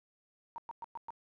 sine tone bursts, 930 Hz, A#5, 4 cents flat, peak -39 dBFS, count 5, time 0.56-1.105 s, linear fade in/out 0 ms, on 21 ms, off 110 ms, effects none

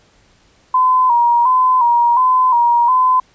sine tone with vibrato, 983 Hz, B5, 8 cents flat, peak -9 dBFS, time 0.74-3.2 s, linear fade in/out 5 ms, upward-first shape square, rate 1.4 Hz, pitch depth 62 cents each way, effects pink hiss -53 dBFS RMS until 3.34 s + resampled to 16000 Hz

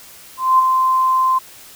sine tone with ADSR envelope, 1039 Hz, C6, 12 cents flat, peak -7 dBFS, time 0.37-1.39 s, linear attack 220 ms, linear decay 14 ms, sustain -5 dB, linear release 13 ms, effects white hiss -41 dBFS RMS until 1.75 s

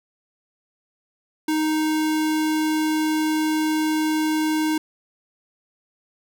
square tone, 311.1 Hz, D#4, in tune, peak -20 dBFS, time 1.48-4.78 s, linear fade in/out 5 ms, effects none

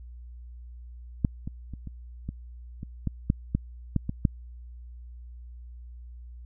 clicks, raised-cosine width 5 ms, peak -9 / -21 / -26 / -26 / -20 / -23 / -15 / -9 / -11 / -11 / -16 / -8 dBFS, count 12, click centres 1.248 / 1.475 / 1.737 / 1.873 / 2.29 / 2.831 / 3.073 / 3.301 / 3.55 / 3.963 / 4.094 / 4.252 s, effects added 60 Hz sine -41 dBFS peak until 6.45 s

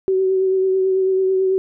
sine tone with vibrato, 378.9 Hz, F#4, 41 cents sharp, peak -14 dBFS, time 0.08-1.58 s, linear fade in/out 0 ms, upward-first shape triangle, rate 9.1 Hz, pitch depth 24 cents each way, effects none

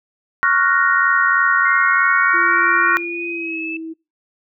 sine chord, Gb major seventh, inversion second, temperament equal, 1108.7 / 1396.9 / 1480 / 1864.7 Hz, Db6 / F6 / Gb6 / Bb6, 0 / 0 / 0 / 0 cents, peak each -18 dBFS, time 0.43-2.97 s, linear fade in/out 0 ms
sine exponential sweep, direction up, 2093 to 2637 Hz, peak -24 dBFS, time 1.65-3.77 s, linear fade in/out 5 ms
sine tone with pitch glide, 342.6 to 323.4 Hz, F4 to E4, -33 to -33 cents, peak -26 dBFS, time 2.33-3.94 s, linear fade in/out 20 ms, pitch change -100 cents, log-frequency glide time 3.27-3.59 s
effects noise-tail reverb RT60 0.3 s tail -26 dB re dry

